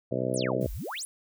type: harmonic tone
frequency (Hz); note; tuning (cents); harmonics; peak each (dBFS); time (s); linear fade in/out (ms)
63.6; C2; -48; 2 / 3 / 4 / 5 / 6 / 7 / 8 / 9 / 10; -34 / -36 / -35 / -37 / -35 / -37 / -33 / -35 / -36; 0.11-0.67; 10
type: exponential two-way sweep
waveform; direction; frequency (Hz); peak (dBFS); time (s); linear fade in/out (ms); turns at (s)
sine; down then up; 11090 to 40.38 to 11090; -33; 0.34-1.05; 0; 0.72
type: noise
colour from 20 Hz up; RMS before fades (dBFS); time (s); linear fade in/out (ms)
blue; -50; 0.61-1.04; 0
effects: none